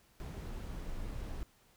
brown noise, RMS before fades -41 dBFS, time 0.2-1.43 s, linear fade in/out 0 ms, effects pink hiss -67 dBFS RMS until 1.76 s

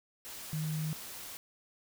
sine tone in noise, 155.56 Hz, D#3, in tune, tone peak -32 dBFS, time 0.53-0.93 s, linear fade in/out 0 ms, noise white, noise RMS -45 dBFS, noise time 0.25-1.37 s, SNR +10 dB, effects none

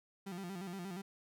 35% pulse tone with vibrato, 185 Hz, F#3, in tune, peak -40 dBFS, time 0.26-1.02 s, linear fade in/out 10 ms, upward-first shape square, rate 8.5 Hz, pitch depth 100 cents each way, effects none

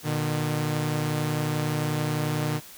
sawtooth tone pair together, 120.3 / 151.57 Hz, B2 / D#3, -45 / -45 cents, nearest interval major third, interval 400 cents, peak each -26 / -22 dBFS, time 0.03-2.61 s, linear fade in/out 50 ms, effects white hiss -46 dBFS RMS until 2.77 s

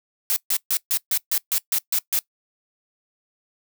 blue noise bursts, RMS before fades -21 dBFS, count 10, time 0.3-2.19 s, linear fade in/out 0 ms, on 63 ms, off 140 ms, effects noise-tail reverb RT60 0.1 s tail -21 dB re dry

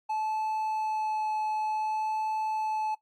triangle tone with vibrato, 865 Hz, A5, 30 cents flat, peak -26 dBFS, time 0.09-2.95 s, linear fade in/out 10 ms, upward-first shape sine, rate 0.55 Hz, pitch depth 9 cents each way, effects noise-tail reverb RT60 0.1 s tail -17 dB re dry + AAC 64 kbps

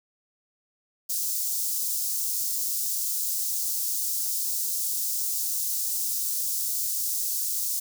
white high-pass noise, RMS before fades -28 dBFS, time 1.09-7.8 s, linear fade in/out 10 ms, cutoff 5300 Hz, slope 24 dB/octave, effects none

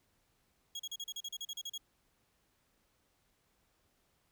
30% pulse tone bursts, 3303 Hz, G#7, 10 cents flat, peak -36 dBFS, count 13, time 0.75-1.779 s, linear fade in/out 5 ms, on 45 ms, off 37 ms, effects pink hiss -75 dBFS RMS until 4.31 s

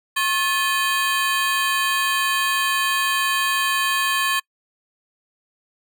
25% pulse ring-modulated tone, 1412 Hz, F6, 19 cents sharp, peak -12 dBFS, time 0.16-4.4 s, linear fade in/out 10 ms, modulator 325 Hz, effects noise-tail reverb RT60 0.1 s tail -26 dB re dry

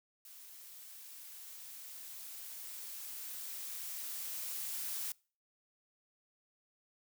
blue noise with level ramp, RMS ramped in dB -54 to -39 dBFS, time 0.25-5.12 s, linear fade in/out 2 ms, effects noise-tail reverb RT60 0.4 s tail -25 dB re dry

